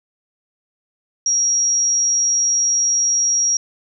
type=tone; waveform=sine; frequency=5660 Hz; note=F8; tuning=22 cents sharp; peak=-14 dBFS; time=1.26-3.57 s; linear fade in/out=2 ms; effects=none